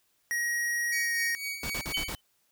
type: tone with pitch glide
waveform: square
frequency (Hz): 1893 to 1870.2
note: A#6 to A#6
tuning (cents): +26 to +5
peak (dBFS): -28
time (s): 0.31-1.35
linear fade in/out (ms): 0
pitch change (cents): -21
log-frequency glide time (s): 0.96-1.16
type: tone with tremolo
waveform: sawtooth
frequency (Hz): 2252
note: C#7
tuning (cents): +27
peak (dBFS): -28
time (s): 0.92-2.13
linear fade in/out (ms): 5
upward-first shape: sine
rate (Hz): 4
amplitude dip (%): 65
type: noise bursts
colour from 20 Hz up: pink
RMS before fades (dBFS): -36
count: 5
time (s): 1.63-2.151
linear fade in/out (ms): 2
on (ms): 69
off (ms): 44
type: tone with exponential decay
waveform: sine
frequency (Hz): 3042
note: F#7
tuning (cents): +47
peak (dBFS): -26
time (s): 1.94-2.21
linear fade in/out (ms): 5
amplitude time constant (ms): 58
effects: white hiss -71 dBFS RMS until 2.51 s